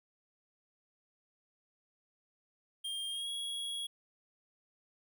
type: tone with pitch glide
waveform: square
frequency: 3207 to 3322 Hz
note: G7 to G#7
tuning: +39 to 0 cents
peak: -37 dBFS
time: 2.84-3.87 s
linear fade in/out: 10 ms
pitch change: +61 cents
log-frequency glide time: 3.1-3.29 s
effects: 13-bit